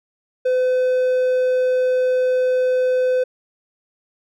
triangle tone, 508 Hz, B4, 49 cents sharp, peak -13 dBFS, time 0.45-3.24 s, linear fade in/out 10 ms, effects none

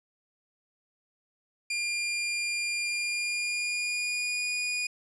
sawtooth tone with pitch glide, 2400 to 2453 Hz, D7 to D#7, +37 to -25 cents, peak -25 dBFS, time 1.7-4.87 s, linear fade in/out 5 ms, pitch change +38 cents, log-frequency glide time 2.79-4.5 s, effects resampled to 22050 Hz + 10-bit

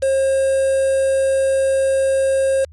triangle tone with quantisation, 537 Hz, C5, 45 cents sharp, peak -12 dBFS, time 0.02-2.65 s, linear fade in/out 10 ms, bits 5, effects added 78 Hz sine -40 dBFS peak until 2.72 s + resampled to 24000 Hz

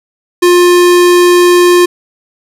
square tone, 353.8 Hz, F4, 23 cents sharp, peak -4 dBFS, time 0.42-1.86 s, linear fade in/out 10 ms, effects resampled to 32000 Hz + 7-bit

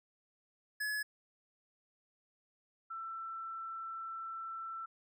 square / sine tone pair in turn, 1700 / 1336.1 Hz, G#6 / E6, +40 / +23 cents, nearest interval major third, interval 417 cents, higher first, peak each -35 / -40 dBFS, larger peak first, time 0.8-1.03 / 2.9-4.86 s, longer second, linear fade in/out 10 ms, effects none

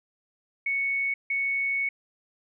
sine tone bursts at uneven times, 2217 Hz, C#7, in tune, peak -24 dBFS, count 2, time 0.66-1.14 / 1.3-1.89 s, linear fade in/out 5 ms, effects none

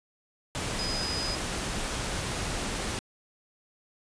sine tone in noise, 4988 Hz, D#8, 3 cents sharp, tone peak -32 dBFS, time 0.79-1.35 s, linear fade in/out 0 ms, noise pink, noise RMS -32 dBFS, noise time 0.55-2.99 s, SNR -3 dB, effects resampled to 22050 Hz

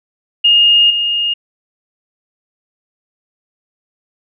sine tone with level steps, 2842 Hz, F7, 30 cents sharp, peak -6 / -13 dBFS, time 0.44-1.34 s, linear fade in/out 10 ms, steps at 0.9 s, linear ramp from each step 5 ms, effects none

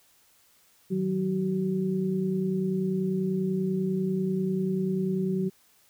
sine tone cluster, 157 / 187.2 / 378.8 Hz, D#3 / F#3 / F#4, +16 / +20 / +41 cents, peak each -35 / -26 / -30 dBFS, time 0.9-5.5 s, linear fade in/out 20 ms, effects white hiss -62 dBFS RMS until 5.89 s

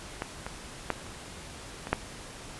clicks, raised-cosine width 0.5 ms, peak -16 / -20 / -11 / -29 / -21 / -8 dBFS, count 6, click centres 0.221 / 0.465 / 0.903 / 1.066 / 1.871 / 1.93 s, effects pink hiss -44 dBFS RMS until 2.59 s + resampled to 24000 Hz

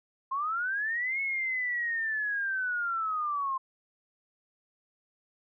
sine linear two-way sweep, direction up then down, 1046.5 to 2199 to 1046.5 Hz, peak -28 dBFS, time 0.31-3.58 s, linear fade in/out 10 ms, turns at 1.21 s, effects none

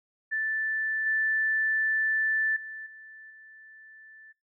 sine tone with level steps, 1760 Hz, A6, in tune, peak -26 / -23 / -37 / -45 / -48 dBFS, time 0.31-4.33 s, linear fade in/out 20 ms, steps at 1.06 / 2.56 / 2.86 / 3.3 s, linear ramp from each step 5 ms, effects noise-tail reverb RT60 0.3 s tail -25 dB re dry

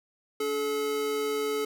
square tone pair together, 287 / 430 Hz, D4 / A4, -40 / -40 cents, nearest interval perfect fifth, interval 700 cents, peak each -38 / -28 dBFS, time 0.4-1.65 s, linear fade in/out 5 ms, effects none

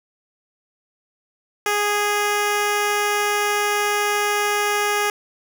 10% pulse tone, 413.6 Hz, G#4, 7 cents flat, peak -10 dBFS, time 1.66-5.1 s, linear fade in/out 2 ms, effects none

